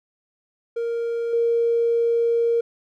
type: tone with level steps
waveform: triangle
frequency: 466.2 Hz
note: A#4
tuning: in tune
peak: -20 / -13 dBFS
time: 0.76-2.61 s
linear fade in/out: 10 ms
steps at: 1.33 s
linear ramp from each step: 5 ms
effects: tanh soft clip ceiling -15 dBFS